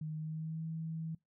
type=tone with pitch glide; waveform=sine; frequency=155.4 to 161.44 Hz; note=D#3 to E3; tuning=-2 to -36 cents; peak=-37 dBFS; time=0.01-1.15 s; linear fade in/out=5 ms; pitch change=+66 cents; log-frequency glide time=0.16-0.64 s; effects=noise-tail reverb RT60 0.2 s tail -24 dB re dry